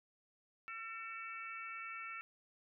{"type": "harmonic tone with a mistuned harmonic", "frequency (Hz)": 451.5, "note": "A4", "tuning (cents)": 45, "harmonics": [3, 4, 5, 6], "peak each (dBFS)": [-47, -53, -49, -50], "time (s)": [0.68, 2.21], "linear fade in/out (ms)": 0, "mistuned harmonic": 6, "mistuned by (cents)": -39, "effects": []}